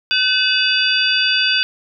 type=tone cluster; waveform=sine; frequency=1524 / 2577 / 2910 / 3487 / 4709 Hz; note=G6 / E7 / F#7 / A7 / D8; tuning=-49 / -40 / -29 / -16 / +4 cents; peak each=-20 dBFS; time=0.11-1.63 s; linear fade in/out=0 ms; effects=none